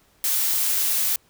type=noise; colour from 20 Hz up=blue; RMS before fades=-22 dBFS; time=0.24-1.16 s; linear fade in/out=2 ms; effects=pink hiss -60 dBFS RMS until 1.29 s